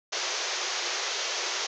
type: band-pass noise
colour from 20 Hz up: white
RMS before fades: -31 dBFS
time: 0.12-1.67 s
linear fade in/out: 10 ms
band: 340 to 6700 Hz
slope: 96 dB/octave
effects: none